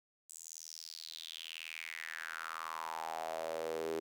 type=tone with high-pass filter sweep; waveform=sawtooth; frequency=81 Hz; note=E2; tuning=30 cents flat; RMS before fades=-43 dBFS; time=0.29-4 s; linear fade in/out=10 ms; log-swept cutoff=7900 to 380 Hz; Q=5.4; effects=none